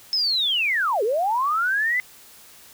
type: linear two-way sweep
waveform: sine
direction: down then up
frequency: 5274 to 392 to 2045 Hz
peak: -19 dBFS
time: 0.13-2 s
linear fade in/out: 0 ms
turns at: 1.03 s
effects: white hiss -48 dBFS RMS until 2.73 s